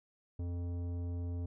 sine tone with tanh clipping, 87.2 Hz, F2, 2 cents flat, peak -37 dBFS, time 0.39-1.46 s, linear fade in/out 5 ms, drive 13 dB, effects none

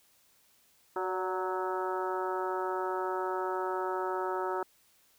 harmonic tone with a mistuned harmonic, 185.5 Hz, F#3, 5 cents sharp, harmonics 2 / 3 / 4 / 5 / 6 / 7 / 8 / 9, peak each -34 / -40 / -39 / -36 / -48 / -38 / -46 / -51 dBFS, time 0.96-4.63 s, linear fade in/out 2 ms, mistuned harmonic 3, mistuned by +32 cents, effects white hiss -66 dBFS RMS until 5.18 s

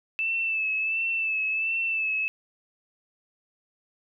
sine tone with vibrato, 2637 Hz, E7, in tune, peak -24 dBFS, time 0.19-2.28 s, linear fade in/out 0 ms, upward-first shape sine, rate 1.4 Hz, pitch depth 38 cents each way, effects none

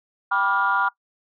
sine chord, G dominant seventh, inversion none, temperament just, 784 / 980 / 1176 / 1411.2 Hz, G5 / B5 / D6 / F6, 0 / -14 / +2 / +18 cents, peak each -26 / -23 / -24 / -21 dBFS, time 0.31-0.89 s, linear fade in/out 10 ms, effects noise-tail reverb RT60 0.1 s tail -21 dB re dry + tanh soft clip ceiling -10 dBFS

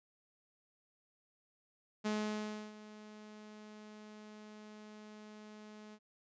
sawtooth tone with ADSR envelope, 212.6 Hz, G#3, 41 cents sharp, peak -29 dBFS, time 2.04-5.99 s, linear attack 22 ms, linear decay 660 ms, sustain -18 dB, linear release 56 ms, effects resampled to 16000 Hz

